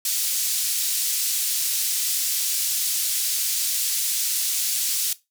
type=band-pass noise; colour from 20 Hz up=white; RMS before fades=-24 dBFS; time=0.05-5.13 s; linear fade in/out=2 ms; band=4000 to 14000 Hz; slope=12 dB/octave; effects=noise-tail reverb RT60 0.2 s tail -17 dB re dry